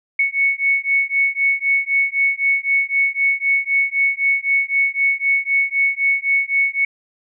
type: beating tone pair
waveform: sine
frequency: 2212 / 2215.9 Hz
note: C#7 / C#7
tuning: -4 / -1 cents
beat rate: 3.9 Hz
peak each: -18 dBFS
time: 0.19-6.85 s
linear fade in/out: 5 ms
effects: none

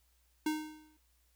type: tone with exponential decay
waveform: square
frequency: 308.4 Hz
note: D#4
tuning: 15 cents flat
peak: -29 dBFS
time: 0.46-0.97 s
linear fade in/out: 5 ms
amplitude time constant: 110 ms
effects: added 60 Hz sine -70 dBFS peak until 1.35 s + white hiss -74 dBFS RMS until 1.35 s

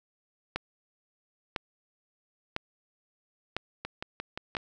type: two click trains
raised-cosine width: 0.3 ms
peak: -19 / -14 dBFS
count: 5 / 5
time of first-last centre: 3.85-4.551 / 0.56-4.568 s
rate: 5.71 / 0.998 Hz
effects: none

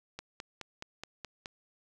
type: click train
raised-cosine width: 0.2 ms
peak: -23 dBFS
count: 7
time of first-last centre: 0.19-1.458 s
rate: 4.73 Hz
effects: none

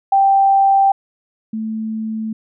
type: tone pair in turn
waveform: sine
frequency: 784 / 220 Hz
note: G5 / A3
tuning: 0 / 0 cents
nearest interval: octave + minor seventh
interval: 2200 cents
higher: first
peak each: -9 / -20 dBFS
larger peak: first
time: 0.12-0.92 / 1.53-2.33 s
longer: neither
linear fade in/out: 5 ms
effects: none

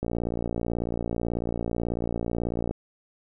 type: click train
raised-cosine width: 2 ms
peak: -15 dBFS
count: 157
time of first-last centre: 0.03-2.71 s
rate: 58.2 Hz
effects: none

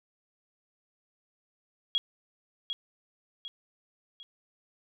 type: tone with echo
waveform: sine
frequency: 3300 Hz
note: G#7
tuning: 12 cents flat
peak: -23 dBFS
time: 1.95-1.98 s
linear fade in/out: 0 ms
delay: 750 ms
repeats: 3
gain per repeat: -7 dB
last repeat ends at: 4.23 s
effects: none

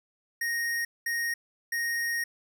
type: tone bursts at uneven times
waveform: square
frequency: 1864.7 Hz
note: A#6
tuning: in tune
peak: -28 dBFS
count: 3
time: 0.41-0.85 / 1.06-1.34 / 1.72-2.24 s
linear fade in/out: 5 ms
effects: none

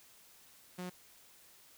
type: tone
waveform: sawtooth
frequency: 180.8 Hz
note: F#3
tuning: 40 cents flat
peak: -36 dBFS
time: 0.78-0.9 s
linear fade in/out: 10 ms
effects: white hiss -61 dBFS RMS until 1.77 s

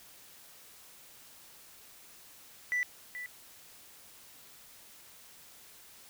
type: tone with echo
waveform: sine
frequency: 1975.5 Hz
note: B6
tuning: in tune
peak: -26 dBFS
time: 2.72-2.83 s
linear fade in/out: 0 ms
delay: 430 ms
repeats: 1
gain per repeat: -12 dB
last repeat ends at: 3.26 s
effects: tanh soft clip ceiling -26 dBFS + white hiss -55 dBFS RMS until 6.09 s

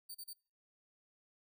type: tone bursts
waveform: 10% pulse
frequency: 4593 Hz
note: D8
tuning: 39 cents flat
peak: -38 dBFS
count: 3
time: 0.09-0.334 s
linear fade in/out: 10 ms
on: 58 ms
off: 35 ms
effects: noise-tail reverb RT60 0.4 s tail -25 dB re dry

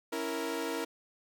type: chord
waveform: sawtooth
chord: A# diminished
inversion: first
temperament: equal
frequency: 277.2 / 329.6 / 466.2 Hz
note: C#4 / E4 / A#4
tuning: 0 / 0 / 0 cents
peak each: -36 / -33 / -32 dBFS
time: 0.12-0.85 s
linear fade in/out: 10 ms
effects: none

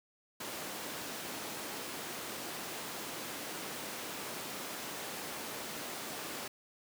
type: high-pass noise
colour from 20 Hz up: pink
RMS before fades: -42 dBFS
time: 0.4-6.48 s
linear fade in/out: 5 ms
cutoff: 240 Hz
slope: 12 dB/octave
effects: none

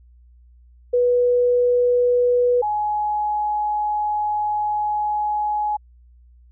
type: tone pair in turn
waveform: sine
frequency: 489.8 / 840.5 Hz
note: B4 / G#5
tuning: -14 / +20 cents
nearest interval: major sixth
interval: 934 cents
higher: second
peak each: -14 / -19 dBFS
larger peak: first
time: 0.93-2.62 / 2.62-5.77 s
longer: second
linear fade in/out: 10 ms
effects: added 60 Hz sine -47 dBFS peak until 6.51 s

